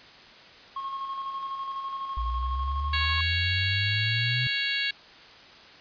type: tone with tremolo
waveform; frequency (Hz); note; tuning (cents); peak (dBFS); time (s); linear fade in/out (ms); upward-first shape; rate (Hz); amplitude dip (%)
triangle; 1085; C#6; -37; -28; 0.76-3.21; 5; square; 12; 35
type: exponential sweep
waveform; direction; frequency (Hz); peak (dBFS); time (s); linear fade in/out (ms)
sine; up; 56.8 to 126.8; -27; 2.17-4.47; 0
type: harmonic tone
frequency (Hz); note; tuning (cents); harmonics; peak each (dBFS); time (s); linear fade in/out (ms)
554.4; C#5; 0; 3 / 4 / 5 / 6 / 7 / 8; -31 / -32 / -32 / -34 / -33 / -34; 2.93-4.91; 5
effects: white hiss -49 dBFS RMS until 5.8 s + resampled to 11025 Hz